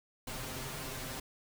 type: noise with comb filter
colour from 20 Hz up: pink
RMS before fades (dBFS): -41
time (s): 0.27-1.2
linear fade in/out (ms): 5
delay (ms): 7.7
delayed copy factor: +0.9
effects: none